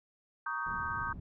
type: chord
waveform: sine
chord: Eb dominant seventh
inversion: second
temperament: just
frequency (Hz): 933.4 / 1120.1 / 1244.5 / 1555.6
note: Bb5 / Db6 / Eb6 / G6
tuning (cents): +2 / +18 / 0 / -14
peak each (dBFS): -41 / -40 / -38 / -37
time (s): 0.46-1.13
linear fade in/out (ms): 5
type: low-pass noise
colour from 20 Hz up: white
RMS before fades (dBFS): -45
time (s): 0.66-1.2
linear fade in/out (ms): 5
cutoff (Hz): 140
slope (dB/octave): 12
effects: none